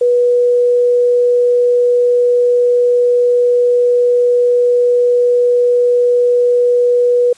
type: tone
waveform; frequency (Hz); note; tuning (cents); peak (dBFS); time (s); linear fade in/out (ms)
sine; 487.6; B4; -22; -8; 0.01-7.33; 5
effects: white hiss -46 dBFS RMS until 7.37 s + resampled to 22050 Hz